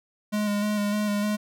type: tone with vibrato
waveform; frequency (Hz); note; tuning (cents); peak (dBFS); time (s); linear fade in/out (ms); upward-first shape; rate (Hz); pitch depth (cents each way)
square; 207.7; G#3; 0; -24; 0.32-1.37; 20; square; 3.3; 20
effects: none